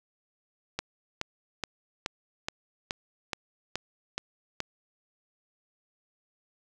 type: click train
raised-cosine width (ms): 0.2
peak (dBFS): -13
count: 10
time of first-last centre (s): 0.79-4.604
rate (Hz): 2.36
effects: none